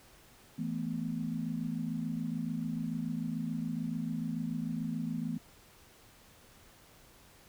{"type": "chord", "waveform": "sine", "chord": "E suspended fourth", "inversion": "none", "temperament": "equal", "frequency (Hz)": [164.81, 220, 246.9], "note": ["E3", "A3", "B3"], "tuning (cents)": [0, 0, 0], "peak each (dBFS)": [-37, -37, -37], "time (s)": [0.58, 5.38], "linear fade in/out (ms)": 10, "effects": ["pink hiss -59 dBFS RMS until 7.48 s"]}